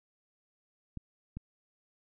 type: clicks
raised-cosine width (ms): 5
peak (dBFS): -27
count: 2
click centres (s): 0.973 / 1.37
effects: none